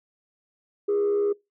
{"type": "tone with frequency modulation", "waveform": "sine", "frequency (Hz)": 408.7, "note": "G#4", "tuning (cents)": -28, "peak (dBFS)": -19, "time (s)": [0.88, 1.33], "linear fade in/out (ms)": 10, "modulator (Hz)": 71.7, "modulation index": 0.35, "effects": ["noise-tail reverb RT60 0.2 s tail -24 dB re dry", "tanh soft clip ceiling -18 dBFS"]}